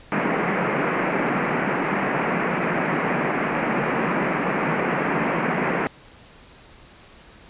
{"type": "band-pass noise", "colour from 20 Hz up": "pink", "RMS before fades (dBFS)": -23, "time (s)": [0.12, 5.87], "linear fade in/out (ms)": 0, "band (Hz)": [150, 2400], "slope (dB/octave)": 48, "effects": ["pink hiss -48 dBFS RMS until 7.49 s", "resampled to 8000 Hz"]}